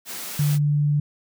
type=high-pass noise; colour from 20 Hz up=white; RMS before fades=-33 dBFS; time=0.05-0.59 s; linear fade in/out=50 ms; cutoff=130 Hz; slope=48 dB/octave
type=tone; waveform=sine; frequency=146.83 Hz; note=D3; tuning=in tune; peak=-17 dBFS; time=0.39-1 s; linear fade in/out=5 ms
effects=none